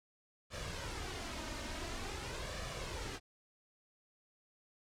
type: noise with flanger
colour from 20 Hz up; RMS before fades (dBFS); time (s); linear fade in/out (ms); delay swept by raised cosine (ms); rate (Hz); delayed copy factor
pink; -42; 0.5-3.2; 50; 1.7 to 3.3; 0.47; +0.55
effects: low-pass 7000 Hz 12 dB/octave